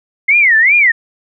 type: tone with vibrato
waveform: sine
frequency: 2065 Hz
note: C7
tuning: 23 cents flat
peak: -6 dBFS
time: 0.28-0.92 s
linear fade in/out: 10 ms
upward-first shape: sine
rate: 2.6 Hz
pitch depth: 280 cents each way
effects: none

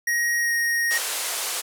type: tone with pitch glide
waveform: square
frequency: 1886 to 1868.6 Hz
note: A#6 to A#6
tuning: +20 to +4 cents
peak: -21 dBFS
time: 0.07-0.98 s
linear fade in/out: 5 ms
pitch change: -16 cents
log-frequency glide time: 0.38-0.54 s
type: band-pass noise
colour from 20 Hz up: white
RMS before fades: -28 dBFS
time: 0.9-1.62 s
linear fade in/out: 20 ms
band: 420 to 12000 Hz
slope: 24 dB/octave
effects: none

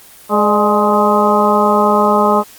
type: harmonic tone with a mistuned harmonic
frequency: 209.5 Hz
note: G#3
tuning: 15 cents sharp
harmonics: 1 / 2 / 3 / 4 / 5 / 6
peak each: -16 / -16 / -16 / -16 / -16 / -16 dBFS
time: 0.29-2.44 s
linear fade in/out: 50 ms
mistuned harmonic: 3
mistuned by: -61 cents
effects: white hiss -40 dBFS RMS until 2.58 s + Opus 24 kbps

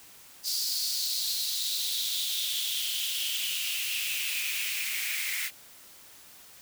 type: noise with high-pass filter sweep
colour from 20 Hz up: white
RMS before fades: -31 dBFS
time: 0.43-5.51 s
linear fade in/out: 50 ms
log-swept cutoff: 4800 to 2100 Hz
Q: 5.5
effects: white hiss -52 dBFS RMS until 6.61 s

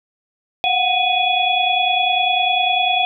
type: tone cluster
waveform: sine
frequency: 716 / 746 / 2483 / 3379 Hz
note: F5 / F#5 / D#7 / G#7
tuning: +43 / +14 / -4 / +29 cents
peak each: -20 dBFS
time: 0.64-3.05 s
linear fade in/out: 0 ms
effects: none

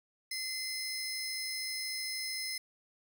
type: tone pair together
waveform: sawtooth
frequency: 2061 / 5189 Hz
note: C7 / E8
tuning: -27 / -28 cents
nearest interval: octave + major third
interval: 1599 cents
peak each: -36 / -35 dBFS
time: 0.31-2.58 s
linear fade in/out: 5 ms
effects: none

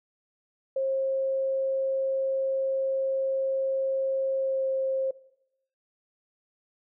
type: tone with pitch glide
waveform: sine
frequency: 535 to 531.6 Hz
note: C5 to C5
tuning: +38 to +27 cents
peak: -24 dBFS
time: 0.76-5.11 s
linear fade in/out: 5 ms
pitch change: -11 cents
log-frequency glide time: 4.37-4.67 s
effects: noise-tail reverb RT60 0.8 s tail -19 dB re dry

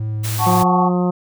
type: tone with vibrato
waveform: triangle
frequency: 108.2 Hz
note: A2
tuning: 29 cents flat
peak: -18 dBFS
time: 0-0.63 s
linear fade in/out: 5 ms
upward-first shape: sine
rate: 3.9 Hz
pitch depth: 11 cents each way
type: noise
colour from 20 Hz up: white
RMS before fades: -27 dBFS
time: 0.23-0.64 s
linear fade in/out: 20 ms
type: chord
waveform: sine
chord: F# minor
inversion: none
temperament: equal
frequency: 740 / 880 / 1108.7 Hz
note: F#5 / A5 / C#6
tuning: 0 / 0 / 0 cents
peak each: -19 dBFS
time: 0.38-0.91 s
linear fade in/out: 50 ms
type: harmonic tone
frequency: 179.1 Hz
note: F3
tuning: 44 cents sharp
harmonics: 1 / 2 / 3 / 4 / 5 / 6 / 7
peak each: -16 / -22 / -26 / -28 / -30 / -32 / -33 dBFS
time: 0.46-1.11 s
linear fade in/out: 10 ms
effects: none

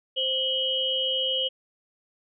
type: tone cluster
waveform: sine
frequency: 523 / 2945 / 3197 Hz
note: C5 / F#7 / G7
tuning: -1 / -9 / +33 cents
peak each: -31 / -26 / -28 dBFS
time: 0.16-1.49 s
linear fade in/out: 20 ms
effects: none

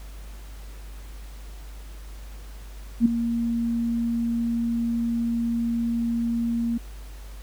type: tone with ADSR envelope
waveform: sine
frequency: 233.1 Hz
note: A#3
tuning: in tune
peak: -11 dBFS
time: 3-6.78 s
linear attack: 56 ms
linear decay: 6 ms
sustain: -11 dB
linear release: 9 ms
effects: added 50 Hz sine -37 dBFS peak until 7.42 s + pink hiss -50 dBFS RMS until 7.42 s

